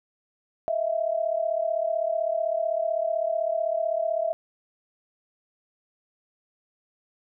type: tone pair together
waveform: sine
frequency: 637.2 / 673 Hz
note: D#5 / E5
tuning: +41 / +36 cents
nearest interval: minor second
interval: 95 cents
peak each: -26 dBFS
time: 0.68-4.33 s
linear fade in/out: 0 ms
effects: none